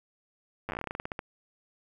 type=slowing click train; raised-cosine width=0.5 ms; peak=-19 dBFS; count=17; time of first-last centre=0.69-1.191 s; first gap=9 ms; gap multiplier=1.15; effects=9-bit